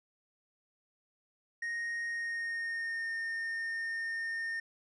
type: tone with pitch glide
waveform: triangle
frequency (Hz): 1864.7 to 1826.3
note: A#6 to A#6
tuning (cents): 0 to -36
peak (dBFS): -32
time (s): 1.62-4.6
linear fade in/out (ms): 5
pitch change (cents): -36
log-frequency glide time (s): 2.07-3.12
effects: resampled to 24000 Hz